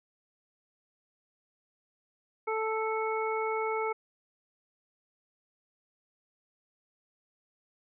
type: harmonic tone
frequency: 440 Hz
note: A4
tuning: in tune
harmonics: 1 / 2 / 3 / 5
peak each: -31 / -34 / -36 / -38 dBFS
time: 2.47-3.93 s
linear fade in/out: 10 ms
effects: none